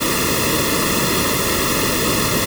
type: noise with comb filter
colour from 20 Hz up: pink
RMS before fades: -18 dBFS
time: 0-2.46 s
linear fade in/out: 20 ms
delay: 1.3 ms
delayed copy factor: -0.9
effects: none